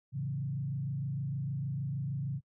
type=tone with frequency modulation; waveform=sine; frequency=137.3 Hz; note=C#3; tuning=16 cents flat; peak=-32 dBFS; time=0.12-2.41 s; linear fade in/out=50 ms; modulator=26.5 Hz; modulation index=0.84; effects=noise-tail reverb RT60 0.1 s tail -26 dB re dry